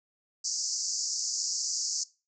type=band-pass noise; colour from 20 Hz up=white; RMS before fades=-32 dBFS; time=0.44-2.04 s; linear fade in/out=10 ms; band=4700 to 7200 Hz; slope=96 dB/octave; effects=noise-tail reverb RT60 0.3 s tail -20 dB re dry

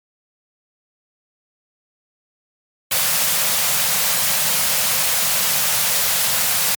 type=band-stop noise; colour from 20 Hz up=white; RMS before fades=-18 dBFS; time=2.91-6.75 s; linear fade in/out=5 ms; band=220 to 470 Hz; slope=96 dB/octave; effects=high-pass 100 Hz 12 dB/octave + MP3 96 kbps

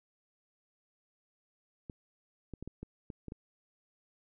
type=clicks; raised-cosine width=3 ms; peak=-29 dBFS; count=8; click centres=1.898 / 2.537 / 2.626 / 2.676 / 2.83 / 3.102 / 3.283 / 3.321 s; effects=none

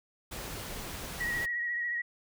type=noise; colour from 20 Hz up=pink; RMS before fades=-40 dBFS; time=0.31-1.46 s; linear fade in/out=10 ms
type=tone with vibrato; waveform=sine; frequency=1910 Hz; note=A#6; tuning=42 cents sharp; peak=-30 dBFS; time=1.2-2.02 s; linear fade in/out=10 ms; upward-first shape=sine; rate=14 Hz; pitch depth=31 cents each way
effects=none

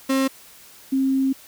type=tone pair in turn; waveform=35% pulse / sine; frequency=267.4 / 267.4 Hz; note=C4 / C4; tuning=+38 / +38 cents; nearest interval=unison; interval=0 cents; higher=neither; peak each=-16 / -17 dBFS; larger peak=first; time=0.09-0.28 / 0.92-1.33 s; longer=second; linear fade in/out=10 ms; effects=white hiss -47 dBFS RMS until 1.47 s

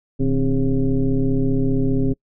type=tone with frequency modulation; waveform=sine; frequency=123.47 Hz; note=B2; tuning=in tune; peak=-15 dBFS; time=0.19-2.14 s; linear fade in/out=20 ms; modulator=141 Hz; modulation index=1.7; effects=noise-tail reverb RT60 0.1 s tail -26 dB re dry

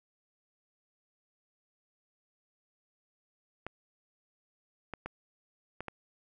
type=clicks; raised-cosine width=0.5 ms; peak=-23 dBFS; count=5; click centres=3.666 / 4.937 / 5.06 / 5.806 / 5.883 s; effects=none

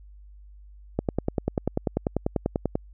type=click train; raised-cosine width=2 ms; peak=-10 dBFS; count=19; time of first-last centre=0.99-2.755 s; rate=10.2 Hz; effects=added 50 Hz sine -45 dBFS peak until 2.93 s

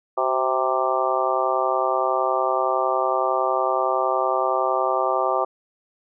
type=harmonic tone with a mistuned harmonic; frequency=130.81 Hz; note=C3; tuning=in tune; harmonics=3 / 4 / 5 / 6 / 7 / 8 / 9; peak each=-28 / -26 / -25 / -26 / -28 / -31 / -25 dBFS; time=0.17-5.45 s; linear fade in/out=10 ms; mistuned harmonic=3; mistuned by=-50 cents; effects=none

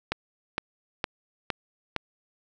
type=click train; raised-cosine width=0.3 ms; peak=-10 dBFS; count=5; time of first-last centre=0.12-1.963 s; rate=2.17 Hz; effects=none

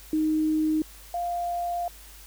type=tone pair in turn; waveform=sine; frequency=311.1 / 698.4 Hz; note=D#4 / F5; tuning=0 / 0 cents; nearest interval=octave + major second; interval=1400 cents; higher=second; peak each=-21 / -26 dBFS; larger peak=first; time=0.13-0.82 / 1.14-1.88 s; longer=second; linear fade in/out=2 ms; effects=added 50 Hz sine -48 dBFS peak until 2.26 s + white hiss -49 dBFS RMS until 2.26 s

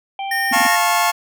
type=harmonic tone; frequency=784 Hz; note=G5; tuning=in tune; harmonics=1 / 3 / 4; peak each=-23 / -33 / -35 dBFS; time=0.19-0.67 s; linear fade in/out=2 ms
type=tone; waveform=square; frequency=1835 Hz; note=A#6; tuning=28 cents flat; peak=-19 dBFS; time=0.31-0.76 s; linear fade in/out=5 ms
type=tone bursts; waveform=sine; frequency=248.9 Hz; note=B3; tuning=14 cents sharp; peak=-21 dBFS; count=4; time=0.51-0.67 s; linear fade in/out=5 ms; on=22 ms; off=24 ms
type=chord; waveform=sawtooth; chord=F augmented; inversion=none; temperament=just; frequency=698.5 / 873.1 / 1091.3 Hz; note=F5 / A5 / C#6; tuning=0 / -14 / -27 cents; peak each=-15 dBFS; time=0.52-1.12 s; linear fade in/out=20 ms
effects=none

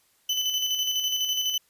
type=tone with tremolo; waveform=35% pulse; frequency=3016 Hz; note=F#7; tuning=32 cents sharp; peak=-21 dBFS; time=0.29-1.58 s; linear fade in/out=5 ms; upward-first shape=square; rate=12 Hz; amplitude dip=40%; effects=white hiss -65 dBFS RMS until 1.69 s + resampled to 32000 Hz

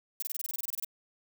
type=noise bursts; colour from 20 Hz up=violet; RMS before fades=-34 dBFS; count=14; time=0.2-0.847 s; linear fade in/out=2 ms; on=23 ms; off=25 ms; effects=none

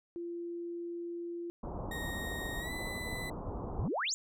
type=tone; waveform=sine; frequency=343.4 Hz; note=F4; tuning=29 cents flat; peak=-37 dBFS; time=0.16-1.5 s; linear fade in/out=0 ms
type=low-pass noise; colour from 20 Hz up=pink; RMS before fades=-40 dBFS; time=1.63-3.88 s; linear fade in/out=5 ms; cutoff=1100 Hz; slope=48 dB/octave
type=tone with pitch glide; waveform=35% pulse; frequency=1864.7 to 1998.5 Hz; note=A#6 to B6; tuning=0 to +20 cents; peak=-38 dBFS; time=1.91-3.3 s; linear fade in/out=5 ms; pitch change=+120 cents; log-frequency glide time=2.59-2.72 s
type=exponential sweep; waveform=sine; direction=up; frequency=69.3 to 7459 Hz; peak=-31 dBFS; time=3.79-4.14 s; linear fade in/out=0 ms
effects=none

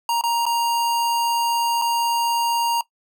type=tone with dropouts; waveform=square; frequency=936 Hz; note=A#5; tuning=7 cents sharp; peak=-19 dBFS; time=0.09-2.81 s; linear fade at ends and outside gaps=2 ms; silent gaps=0.212-0.237 / 0.455-0.464 / 1.816-1.82 s; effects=noise-tail reverb RT60 0.1 s tail -19 dB re dry

